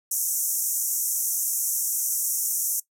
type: band-pass noise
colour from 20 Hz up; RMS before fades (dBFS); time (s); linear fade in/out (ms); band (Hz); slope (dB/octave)
white; -26; 0.11-2.8; 5; 5700 to 15000; 96
effects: noise-tail reverb RT60 0.1 s tail -19 dB re dry